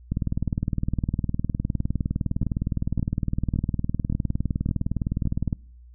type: two click trains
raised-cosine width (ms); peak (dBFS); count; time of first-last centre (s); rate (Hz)
5; -12 / -13; 107 / 6; 0.12-5.528 / 2.43-5.255; 19.6 / 1.77
effects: noise-tail reverb RT60 0.6 s tail -25 dB re dry + added 60 Hz sine -45 dBFS peak until 5.94 s